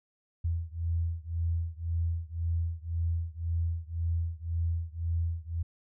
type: beating tone pair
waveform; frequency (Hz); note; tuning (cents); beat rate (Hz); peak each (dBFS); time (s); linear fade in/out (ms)
sine; 82.9 / 84.8; E2 / E2; +10 / +50; 1.9; -31 / -32; 0.44-5.63; 10
effects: none